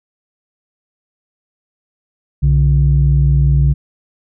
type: tone pair together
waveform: sine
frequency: 62.69 / 142.4 Hz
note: B1 / C#3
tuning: +27 / +47 cents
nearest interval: octave + major second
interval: 1420 cents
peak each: -10 dBFS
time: 2.42-3.74 s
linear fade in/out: 20 ms
effects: tanh soft clip ceiling -3 dBFS